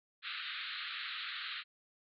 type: band-pass noise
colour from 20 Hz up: white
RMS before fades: -42 dBFS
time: 0.22-1.64 s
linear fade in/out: 50 ms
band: 1200 to 4200 Hz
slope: 96 dB/octave
effects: none